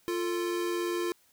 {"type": "tone pair together", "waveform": "square", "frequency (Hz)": [348.7, 446.2], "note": ["F4", "A4"], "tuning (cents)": [-3, 24], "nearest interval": "major third", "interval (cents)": 427, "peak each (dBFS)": [-30, -38], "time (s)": [0.08, 1.12], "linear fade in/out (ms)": 0, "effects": ["white hiss -65 dBFS RMS until 1.32 s"]}